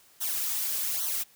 blue noise with flanger, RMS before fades -30 dBFS, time 0.2-1.24 s, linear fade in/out 20 ms, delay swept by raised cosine 0.4 to 4.5 ms, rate 1.2 Hz, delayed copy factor -0.85, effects white hiss -59 dBFS RMS until 1.35 s

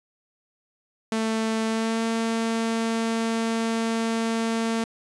sawtooth tone with pitch glide, 222.2 to 226.9 Hz, A3 to A#3, +17 to -47 cents, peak -19 dBFS, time 1.12-4.84 s, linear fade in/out 2 ms, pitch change +36 cents, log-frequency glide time 1.66-2.03 s, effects resampled to 22050 Hz

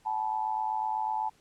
sine tone with amplitude modulation, 868 Hz, A5, 24 cents flat, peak -24 dBFS, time 0.05-1.3 s, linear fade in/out 20 ms, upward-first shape sine, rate 108 Hz, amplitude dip 85%, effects pink hiss -64 dBFS RMS until 1.4 s + low-pass 10000 Hz 12 dB/octave

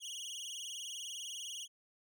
25% pulse tone with vibrato, 3076 Hz, G7, 33 cents flat, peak -38 dBFS, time 0-1.68 s, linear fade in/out 50 ms, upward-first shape sine, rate 20 Hz, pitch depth 160 cents each way, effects none

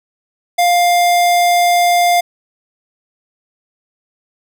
square tone, 702 Hz, F5, 9 cents sharp, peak -10 dBFS, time 0.58-2.21 s, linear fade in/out 10 ms, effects none

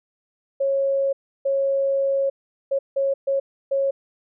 sine tone bursts at uneven times, 548 Hz, C#5, 20 cents flat, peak -18 dBFS, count 6, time 0.6-1.13 / 1.45-2.3 / 2.71-2.79 / 2.96-3.14 / 3.27-3.4 / 3.71-3.91 s, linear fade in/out 10 ms, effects none

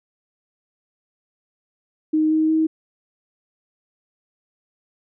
sine tone with pitch steps, 311.1 / 314.2 / 317.3 Hz, D#4 / D#4 / D#4, 0 / +17 / +34 cents, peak -15 dBFS, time 2.13-2.67 s, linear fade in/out 10 ms, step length 180 ms, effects none

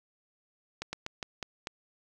slowing click train, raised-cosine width 0.2 ms, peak -18 dBFS, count 6, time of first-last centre 0.82-1.671 s, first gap 110 ms, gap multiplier 1.22, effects none

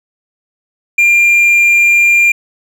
triangle tone, 2393 Hz, D7, 32 cents sharp, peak -4 dBFS, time 0.98-2.32 s, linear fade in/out 5 ms, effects none

